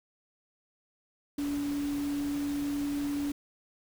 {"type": "tone in noise", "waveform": "sine", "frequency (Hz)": 286.9, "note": "D4", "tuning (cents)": -40, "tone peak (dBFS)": -29, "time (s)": [1.38, 3.32], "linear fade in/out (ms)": 5, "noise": "pink", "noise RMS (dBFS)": -44, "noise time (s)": [1.38, 3.32], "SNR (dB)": 12, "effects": []}